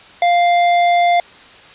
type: tone with hard clipping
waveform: sine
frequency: 698.5 Hz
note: F5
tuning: in tune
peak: -12 dBFS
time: 0.22-1.2 s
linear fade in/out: 2 ms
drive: 11 dB
effects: white hiss -41 dBFS RMS until 1.74 s + resampled to 8000 Hz